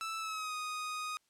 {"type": "tone with pitch glide", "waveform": "sawtooth", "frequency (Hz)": [1318.5, 1244.5], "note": ["E6", "D#6"], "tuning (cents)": [0, 0], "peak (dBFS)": -33, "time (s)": [0.01, 1.17], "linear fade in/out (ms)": 0, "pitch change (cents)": -100, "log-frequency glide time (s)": [0.19, 0.54], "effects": ["white hiss -75 dBFS RMS until 1.29 s", "low-pass 10000 Hz 12 dB/octave"]}